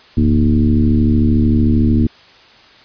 sine tone with frequency modulation, 161.1 Hz, E3, 39 cents flat, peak -9 dBFS, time 0.17-2.07 s, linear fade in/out 5 ms, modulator 73.3 Hz, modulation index 1.9, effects white hiss -44 dBFS RMS until 2.84 s + resampled to 11025 Hz

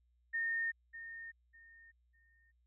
sine tone with echo, 1831 Hz, A#6, 32 cents flat, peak -33 dBFS, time 0.33-0.72 s, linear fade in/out 20 ms, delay 600 ms, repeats 3, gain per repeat -12 dB, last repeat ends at 2.52 s, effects added 60 Hz sine -70 dBFS peak until 2.66 s

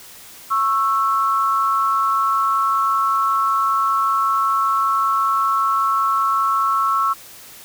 sine tone pair together, 1100 / 1325.2 Hz, C#6 / E6, -14 / +9 cents, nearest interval minor third, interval 323 cents, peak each -18 dBFS, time 0.5-7.14 s, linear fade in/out 20 ms, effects white hiss -41 dBFS RMS until 7.64 s

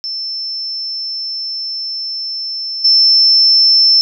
sine tone with level steps, 5320 Hz, E8, 15 cents sharp, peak -19 / -6 dBFS, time 0.04-4.01 s, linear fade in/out 0 ms, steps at 2.84 s, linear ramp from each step 10 ms, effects none

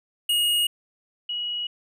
square / sine tone pair in turn, 2873 / 2910 Hz, F7 / F#7, +48 / -29 cents, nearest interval unison, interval 23 cents, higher second, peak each -20 / -26 dBFS, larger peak first, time 0.29-0.67 / 1.29-1.67 s, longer neither, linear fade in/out 5 ms, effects none

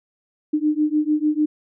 sine beating tone pair, 300 / 306.7 Hz, D4 / D#4, +37 / -25 cents, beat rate 6.7 Hz, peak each -20 dBFS, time 0.53-1.46 s, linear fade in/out 10 ms, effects none

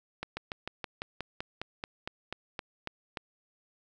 slowing click train, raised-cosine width 0.3 ms, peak -19 dBFS, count 15, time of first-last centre 0.23-3.172 s, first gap 140 ms, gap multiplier 1.06, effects none

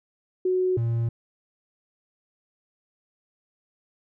sine / triangle tone pair in turn, 369 / 116.23 Hz, F#4 / A#2, -5 / -5 cents, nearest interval octave + minor sixth, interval 2000 cents, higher first, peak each -20 dBFS, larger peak neither, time 0.45-0.77 / 0.77-1.09 s, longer neither, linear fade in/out 5 ms, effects none

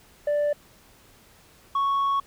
sine tone pair in turn, 587.3 / 1108.7 Hz, D5 / C#6, 0 / 0 cents, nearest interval major seventh, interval 1100 cents, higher second, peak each -18 dBFS, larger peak neither, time 0.27-0.53 / 1.75-2.2 s, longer second, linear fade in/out 5 ms, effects tanh soft clip ceiling -20 dBFS + pink hiss -55 dBFS RMS until 2.26 s

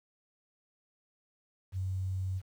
sine tone with quantisation, 94 Hz, F#2, 28 cents sharp, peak -31 dBFS, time 1.72-2.42 s, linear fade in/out 50 ms, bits 10, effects none

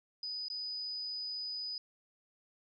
sine tone with dropouts, 4978 Hz, D#8, in tune, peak -37 dBFS, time 0.23-1.78 s, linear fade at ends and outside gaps 2 ms, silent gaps 0.484-0.5 s, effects none

